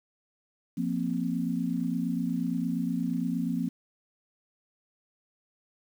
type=chord; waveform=sine; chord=F suspended fourth; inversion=none; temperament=equal; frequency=174.61 / 233.1 / 261.6 Hz; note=F3 / Bb3 / C4; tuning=0 / 0 / 0 cents; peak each=-31 dBFS; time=0.77-3.69 s; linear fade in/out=10 ms; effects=9-bit